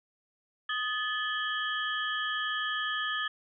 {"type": "tone cluster", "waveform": "sine", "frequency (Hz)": [1248, 1734, 3020, 3261], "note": ["D#6", "A6", "F#7", "G#7"], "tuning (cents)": [5, -26, 35, -32], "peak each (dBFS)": [-35, -32, -39, -37], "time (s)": [0.69, 3.28], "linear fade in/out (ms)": 5, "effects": []}